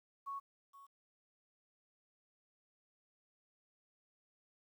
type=tone with echo; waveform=sine; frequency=1108.7 Hz; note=C#6; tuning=in tune; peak=-40 dBFS; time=0.26-0.4 s; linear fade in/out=20 ms; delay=470 ms; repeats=1; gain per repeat=-15 dB; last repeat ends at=0.87 s; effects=12-bit